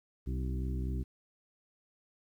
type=harmonic tone with a mistuned harmonic; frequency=63.9 Hz; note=C2; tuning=40 cents flat; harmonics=1 / 2 / 3 / 4 / 5 / 6; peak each=-33 / -39 / -43 / -45 / -47 / -49 dBFS; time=0.26-1.04 s; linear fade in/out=20 ms; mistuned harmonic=4; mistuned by=+34 cents; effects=11-bit